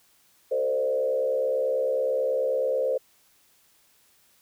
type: tone with frequency modulation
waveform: sine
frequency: 523.3 Hz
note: C5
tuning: in tune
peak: -22 dBFS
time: 0.51-2.98 s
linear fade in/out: 10 ms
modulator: 69.2 Hz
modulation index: 0.94
effects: white hiss -62 dBFS RMS until 4.41 s